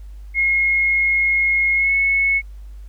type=tone with pitch glide; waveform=sine; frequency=2157 to 2197 Hz; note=C#7 to C#7; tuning=-48 to -16 cents; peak=-14 dBFS; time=0.34-2.42 s; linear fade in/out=50 ms; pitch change=+32 cents; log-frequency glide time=1.75-1.93 s; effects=added 50 Hz sine -33 dBFS peak until 2.88 s + pink hiss -59 dBFS RMS until 2.88 s